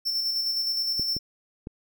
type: tone with tremolo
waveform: square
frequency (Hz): 5380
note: E8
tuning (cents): +34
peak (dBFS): -24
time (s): 0.05-1.19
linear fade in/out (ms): 20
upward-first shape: square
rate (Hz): 9.7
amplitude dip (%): 30
type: clicks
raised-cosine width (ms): 3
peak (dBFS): -22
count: 3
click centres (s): 0.996 / 1.166 / 1.671
effects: none